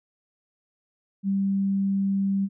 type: tone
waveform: sine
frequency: 196 Hz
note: G3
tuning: in tune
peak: -21 dBFS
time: 1.23-2.49 s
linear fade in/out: 50 ms
effects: none